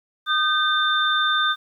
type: tone cluster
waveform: sine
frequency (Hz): 1226 / 1547 / 3582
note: D#6 / G6 / A7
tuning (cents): -26 / -23 / +30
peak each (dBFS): -22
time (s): 0.26-1.56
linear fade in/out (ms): 50
effects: 9-bit